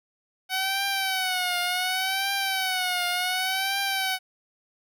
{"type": "tone with vibrato", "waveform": "10% pulse", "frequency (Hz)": 749, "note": "F#5", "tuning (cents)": 21, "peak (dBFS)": -16, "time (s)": [0.49, 4.19], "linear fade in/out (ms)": 50, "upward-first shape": "triangle", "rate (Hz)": 0.68, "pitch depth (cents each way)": 100, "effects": []}